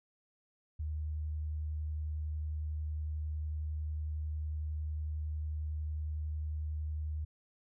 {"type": "tone with vibrato", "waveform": "sine", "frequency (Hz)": 76.6, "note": "D#2", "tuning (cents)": -27, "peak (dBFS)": -34, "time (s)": [0.79, 7.25], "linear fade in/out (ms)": 10, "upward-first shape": "triangle", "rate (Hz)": 11, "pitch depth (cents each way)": 12, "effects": []}